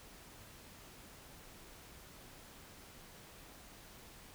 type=silence; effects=pink hiss -56 dBFS RMS until 4.34 s